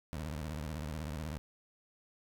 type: tone with vibrato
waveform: 20% pulse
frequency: 76.5 Hz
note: D#2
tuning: 29 cents flat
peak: -33 dBFS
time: 0.13-1.38 s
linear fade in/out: 0 ms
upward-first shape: sine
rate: 16 Hz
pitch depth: 190 cents each way
effects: none